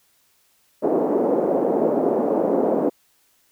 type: band-pass noise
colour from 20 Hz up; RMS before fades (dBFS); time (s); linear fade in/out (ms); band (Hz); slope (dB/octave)
white; -20; 0.82-2.9; 20; 240 to 590; 24
effects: white hiss -62 dBFS RMS until 3.51 s